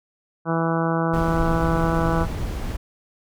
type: harmonic tone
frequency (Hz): 164.81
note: E3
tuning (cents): 0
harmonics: 1 / 2 / 3 / 4 / 5 / 6 / 7 / 8 / 9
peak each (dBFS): -23 / -26 / -28 / -29 / -30 / -31 / -31 / -32 / -33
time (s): 0.45-2.27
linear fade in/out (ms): 50
type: noise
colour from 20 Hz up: brown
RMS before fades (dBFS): -26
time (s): 1.13-2.77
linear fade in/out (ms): 10
effects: none